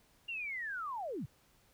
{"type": "linear sweep", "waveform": "sine", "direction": "down", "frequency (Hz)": [2826, 94.3], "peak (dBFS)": -37, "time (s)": [0.28, 1.26], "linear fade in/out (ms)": 10, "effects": ["pink hiss -68 dBFS RMS until 1.73 s"]}